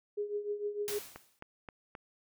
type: tone with tremolo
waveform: sine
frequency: 413.3 Hz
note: G#4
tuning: 8 cents flat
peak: -30 dBFS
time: 0.17-0.99 s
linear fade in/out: 10 ms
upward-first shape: triangle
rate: 6.6 Hz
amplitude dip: 80%
type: noise with exponential decay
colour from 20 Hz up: white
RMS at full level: -36 dBFS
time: 0.88-1.39 s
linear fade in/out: 0 ms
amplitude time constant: 110 ms
type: click train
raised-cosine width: 0.5 ms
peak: -29 dBFS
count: 4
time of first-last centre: 1.16-1.952 s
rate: 3.79 Hz
effects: none